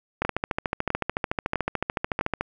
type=two click trains; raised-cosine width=0.5 ms; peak=-9 / -9 dBFS; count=4 / 31; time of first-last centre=0.25-2.211 / 0.22-2.41 s; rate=1.53 / 13.7 Hz; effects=none